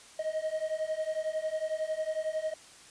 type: beating tone pair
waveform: triangle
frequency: 622.3 / 633.3 Hz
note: D#5 / D#5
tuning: 0 / +30 cents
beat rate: 11 Hz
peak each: -32 / -31 dBFS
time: 0.19-2.54 s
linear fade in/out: 5 ms
effects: white hiss -53 dBFS RMS until 2.9 s + resampled to 22050 Hz